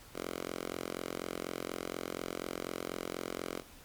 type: tone with high-pass filter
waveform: 5% pulse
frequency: 44.13 Hz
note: F1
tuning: 19 cents sharp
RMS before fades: -40 dBFS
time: 0.13-3.63 s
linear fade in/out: 50 ms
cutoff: 320 Hz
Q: 0.88
effects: pink hiss -55 dBFS RMS until 3.84 s + MP3 96 kbps